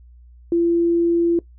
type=tone; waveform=sine; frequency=340 Hz; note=F4; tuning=46 cents flat; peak=-14 dBFS; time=0.52-1.39 s; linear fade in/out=2 ms; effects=noise-tail reverb RT60 0.1 s tail -20 dB re dry + added 60 Hz sine -43 dBFS peak until 1.58 s